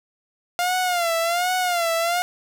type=tone with vibrato; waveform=sawtooth; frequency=698.5 Hz; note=F5; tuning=in tune; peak=-16 dBFS; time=0.59-2.22 s; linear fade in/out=0 ms; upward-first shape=sine; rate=1.3 Hz; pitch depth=96 cents each way; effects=none